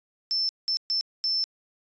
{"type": "tone bursts at uneven times", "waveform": "sine", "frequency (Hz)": 5310, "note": "E8", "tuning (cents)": 12, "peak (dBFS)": -23, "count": 4, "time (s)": [[0.31, 0.49], [0.68, 0.77], [0.9, 1.01], [1.24, 1.44]], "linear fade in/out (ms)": 0, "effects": ["resampled to 16000 Hz"]}